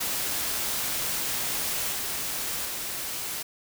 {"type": "noise with level steps", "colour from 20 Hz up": "white", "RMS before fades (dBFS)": [-29, -31, -33], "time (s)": [0, 3.43], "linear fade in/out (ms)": 10, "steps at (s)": [1.92, 2.65], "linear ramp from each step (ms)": 5, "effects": []}